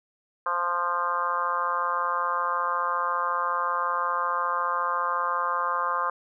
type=harmonic tone; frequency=174.61 Hz; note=F3; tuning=in tune; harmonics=3 / 4 / 5 / 6 / 7 / 8 / 9; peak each=-35 / -39 / -36 / -27 / -28 / -36 / -36 dBFS; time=0.46-6.1 s; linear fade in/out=2 ms; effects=none